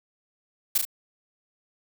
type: noise with echo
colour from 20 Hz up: blue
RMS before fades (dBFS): -21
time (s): 0.75-0.78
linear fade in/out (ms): 5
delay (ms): 36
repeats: 2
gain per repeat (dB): -4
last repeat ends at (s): 0.852
effects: none